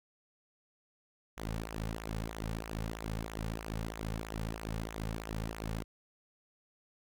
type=tone with flanger; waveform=sawtooth; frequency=54.7 Hz; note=A1; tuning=9 cents flat; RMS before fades=-39 dBFS; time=1.37-5.84 s; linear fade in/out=10 ms; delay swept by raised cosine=0.2 to 3.1 ms; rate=3.1 Hz; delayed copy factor=-0.7; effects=none